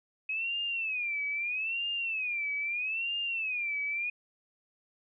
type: tone with vibrato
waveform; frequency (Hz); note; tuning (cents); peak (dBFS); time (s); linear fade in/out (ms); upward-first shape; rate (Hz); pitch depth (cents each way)
sine; 2534; D#7; +31; -30; 0.29-4.1; 5; sine; 0.78; 180
effects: none